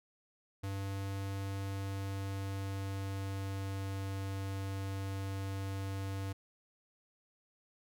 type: tone with pitch glide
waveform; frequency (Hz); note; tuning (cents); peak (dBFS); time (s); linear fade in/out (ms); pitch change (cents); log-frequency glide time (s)
square; 98 to 97.32; G2 to G2; 0 to -12; -37; 0.63-6.33; 10; -12; 1.4-3.93
effects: none